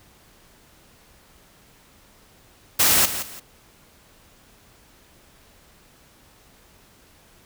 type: noise with echo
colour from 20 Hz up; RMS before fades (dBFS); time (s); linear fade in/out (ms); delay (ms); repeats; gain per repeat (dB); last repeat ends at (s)
white; -17; 2.79-3.06; 10; 170; 2; -11; 3.4
effects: pink hiss -54 dBFS RMS until 7.45 s